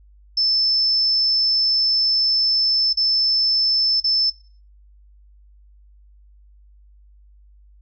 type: tone with dropouts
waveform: sine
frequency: 5274 Hz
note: E8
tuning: in tune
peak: -16 dBFS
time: 0.37-4.3 s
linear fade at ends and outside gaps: 5 ms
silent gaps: 2.93-2.971 / 4.002-4.041 s
effects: noise-tail reverb RT60 0.4 s tail -17 dB re dry + added 50 Hz sine -47 dBFS peak until 7.81 s